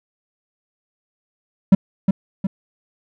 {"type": "tone with echo", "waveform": "triangle", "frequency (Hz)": 192.8, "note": "G3", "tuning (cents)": -28, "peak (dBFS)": -3, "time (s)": [1.72, 1.75], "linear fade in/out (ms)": 5, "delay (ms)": 360, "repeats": 2, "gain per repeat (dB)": -6, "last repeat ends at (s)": 2.47, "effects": []}